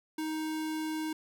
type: tone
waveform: square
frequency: 313.2 Hz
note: D#4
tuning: 11 cents sharp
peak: -33 dBFS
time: 0.18-1.13 s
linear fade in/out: 5 ms
effects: none